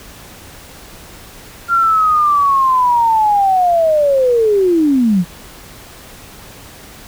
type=linear sweep; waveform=sine; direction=down; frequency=1393 to 164.81 Hz; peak=-9 dBFS; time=1.68-5.25 s; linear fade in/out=50 ms; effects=pink hiss -37 dBFS RMS until 7.07 s